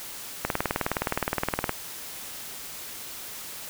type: click train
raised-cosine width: 0.5 ms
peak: -9 dBFS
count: 25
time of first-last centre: 0.45-1.694 s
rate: 19.3 Hz
effects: white hiss -39 dBFS RMS until 3.69 s